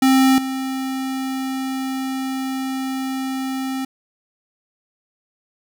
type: tone with level steps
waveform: square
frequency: 264.3 Hz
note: C4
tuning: 18 cents sharp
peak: -12 / -23 dBFS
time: 0.02-3.85 s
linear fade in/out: 5 ms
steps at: 0.38 s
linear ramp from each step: 2 ms
effects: none